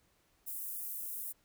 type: high-pass noise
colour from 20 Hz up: pink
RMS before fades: -41 dBFS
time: 0.46-1.33 s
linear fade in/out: 20 ms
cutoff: 11000 Hz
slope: 24 dB/octave
effects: pink hiss -72 dBFS RMS until 1.44 s